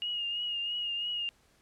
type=tone with vibrato; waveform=sine; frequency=2857 Hz; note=F7; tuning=39 cents sharp; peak=-31 dBFS; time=0.02-1.29 s; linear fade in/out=0 ms; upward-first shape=triangle; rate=3 Hz; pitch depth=42 cents each way; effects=pink hiss -66 dBFS RMS until 1.61 s + low-pass 11000 Hz 12 dB/octave